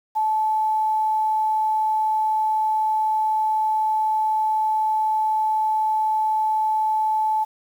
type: tone with quantisation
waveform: sine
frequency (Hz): 868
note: A5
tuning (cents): -24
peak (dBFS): -18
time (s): 0.15-7.45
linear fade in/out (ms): 20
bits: 8
effects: none